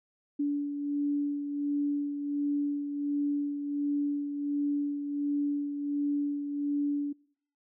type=beating tone pair; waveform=sine; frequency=288 / 289.4 Hz; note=D4 / D4; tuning=-34 / -25 cents; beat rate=1.4 Hz; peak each=-28 / -37 dBFS; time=0.39-7.13 s; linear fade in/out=10 ms; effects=noise-tail reverb RT60 0.6 s tail -24 dB re dry